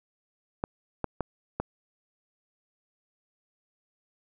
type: clicks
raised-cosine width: 1 ms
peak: -14 dBFS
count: 4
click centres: 0.639 / 1.043 / 1.207 / 1.6 s
effects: none